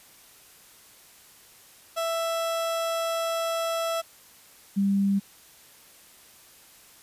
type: tone pair in turn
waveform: 30% pulse / sine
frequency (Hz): 662 / 197.95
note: E5 / G3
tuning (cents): +7 / +17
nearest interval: octave + major sixth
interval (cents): 2090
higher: first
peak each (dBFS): -23 / -20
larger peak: second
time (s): 1.96-4.02 / 4.76-5.2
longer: first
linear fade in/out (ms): 20
effects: white hiss -53 dBFS RMS until 7.02 s + resampled to 32000 Hz